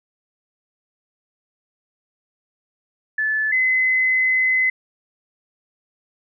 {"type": "tone pair in turn", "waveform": "sine", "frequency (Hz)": [1737, 2036], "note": ["A6", "C7"], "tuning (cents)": [-23, -48], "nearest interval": "minor third", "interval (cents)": 275, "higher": "second", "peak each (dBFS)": [-18, -15], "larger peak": "second", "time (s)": [[3.18, 3.52], [3.52, 4.7]], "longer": "second", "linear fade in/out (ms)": 5, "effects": []}